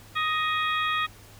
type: harmonic tone with a mistuned harmonic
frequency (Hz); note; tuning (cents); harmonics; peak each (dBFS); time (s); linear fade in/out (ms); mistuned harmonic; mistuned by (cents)
624; D#5; +5; 2 / 3 / 4 / 5 / 6; -26 / -30 / -32 / -34 / -36; 0.15-1.07; 20; 5; +98
effects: added 103 Hz sine -51 dBFS peak until 1.39 s + pink hiss -51 dBFS RMS until 1.39 s